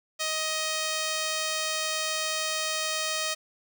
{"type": "tone", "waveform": "5% pulse", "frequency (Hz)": 627, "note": "D#5", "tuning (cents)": 13, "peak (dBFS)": -16, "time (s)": [0.19, 3.35], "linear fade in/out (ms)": 20, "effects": []}